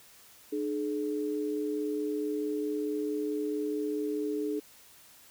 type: tone pair together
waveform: sine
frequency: 300.7 / 425.3 Hz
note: D4 / G#4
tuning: +41 / +41 cents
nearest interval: tritone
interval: 600 cents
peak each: -32 / -32 dBFS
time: 0.52-4.6 s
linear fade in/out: 10 ms
effects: white hiss -56 dBFS RMS until 5.3 s